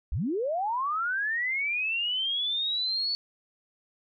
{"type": "linear sweep", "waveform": "sine", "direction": "up", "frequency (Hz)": [43.55, 4476], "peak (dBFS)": -26, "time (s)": [0.12, 3.15], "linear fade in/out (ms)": 0, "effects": []}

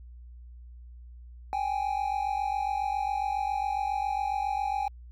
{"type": "tone pair together", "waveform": "triangle", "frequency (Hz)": [784, 831.3], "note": ["G5", "G#5"], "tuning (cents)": [0, 1], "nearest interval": "minor second", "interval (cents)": 101, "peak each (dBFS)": -28, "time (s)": [1.53, 4.88], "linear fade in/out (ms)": 0, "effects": ["added 60 Hz sine -44 dBFS peak until 5.11 s"]}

